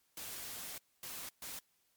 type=noise bursts at uneven times; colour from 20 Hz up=white; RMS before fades=-45 dBFS; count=3; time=0.17-0.78 / 1.03-1.29 / 1.42-1.59 s; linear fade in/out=2 ms; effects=white hiss -75 dBFS RMS until 1.96 s + MP3 96 kbps